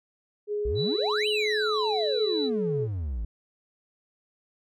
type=tone with pitch glide; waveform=sine; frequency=416 to 428.4 Hz; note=G#4 to A4; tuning=+3 to -46 cents; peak=-26 dBFS; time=0.47-2.88 s; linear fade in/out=50 ms; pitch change=+51 cents; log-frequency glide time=0.62-1.8 s
type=exponential two-way sweep; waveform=triangle; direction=up then down; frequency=50.9 to 3111 to 50.9 Hz; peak=-26 dBFS; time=0.65-3.25 s; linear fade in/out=5 ms; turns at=1.28 s
type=tone; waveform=sine; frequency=3951 Hz; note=B7; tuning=in tune; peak=-30 dBFS; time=0.75-2.5 s; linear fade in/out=50 ms
effects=none